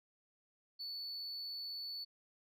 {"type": "tone", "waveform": "sine", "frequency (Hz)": 4458, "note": "C#8", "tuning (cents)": 9, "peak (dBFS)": -39, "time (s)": [0.79, 2.05], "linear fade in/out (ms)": 20, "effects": ["tanh soft clip ceiling -40 dBFS"]}